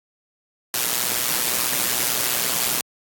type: noise with amplitude modulation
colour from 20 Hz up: white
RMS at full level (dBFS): -19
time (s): 0.74-2.81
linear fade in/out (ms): 2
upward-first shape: sine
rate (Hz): 122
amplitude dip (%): 70
effects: high-pass 100 Hz 12 dB/octave + AAC 64 kbps